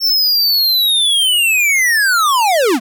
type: linear sweep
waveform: square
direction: down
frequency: 5440 to 201 Hz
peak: -11 dBFS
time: 0-2.8 s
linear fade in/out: 50 ms
effects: none